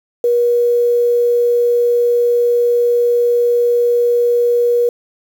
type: tone with quantisation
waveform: sine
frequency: 480 Hz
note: B4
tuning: 49 cents flat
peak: -10 dBFS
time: 0.24-4.89 s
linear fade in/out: 2 ms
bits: 6
effects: none